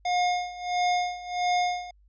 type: tone with tremolo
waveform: square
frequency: 716 Hz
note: F5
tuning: 43 cents sharp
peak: -22 dBFS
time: 0.05-1.91 s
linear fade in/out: 5 ms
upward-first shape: sine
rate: 1.5 Hz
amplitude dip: 85%
effects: added 50 Hz sine -56 dBFS peak until 2.08 s + resampled to 16000 Hz